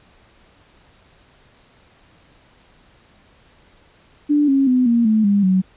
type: tone with pitch steps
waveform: sine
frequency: 293.7 / 272.5 / 252.7 / 234.5 / 217.5 / 201.8 / 187.17 Hz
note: D4 / C#4 / B3 / A#3 / A3 / G#3 / F#3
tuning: 0 / -29 / +40 / +11 / -20 / -49 / +20 cents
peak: -12 dBFS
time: 4.29-5.62 s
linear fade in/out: 20 ms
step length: 190 ms
effects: pink hiss -53 dBFS RMS until 5.76 s + resampled to 8000 Hz